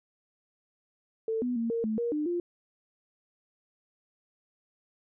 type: tone with pitch steps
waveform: sine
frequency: 446.1 / 246.9 / 230.4 / 461.6 / 218.2 / 472.1 / 300.6 / 348.8 Hz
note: A4 / B3 / A#3 / A#4 / A3 / A#4 / D4 / F4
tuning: +24 / 0 / -20 / -17 / -14 / +22 / +40 / -2 cents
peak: -27 dBFS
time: 1.28-2.4 s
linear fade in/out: 2 ms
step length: 140 ms
effects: none